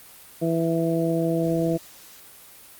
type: harmonic tone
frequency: 165.3 Hz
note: E3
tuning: 5 cents sharp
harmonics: 1 / 2 / 3 / 4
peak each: -25 / -24 / -27 / -28 dBFS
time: 0.41-1.78 s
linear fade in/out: 20 ms
effects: white hiss -47 dBFS RMS until 2.79 s + Opus 32 kbps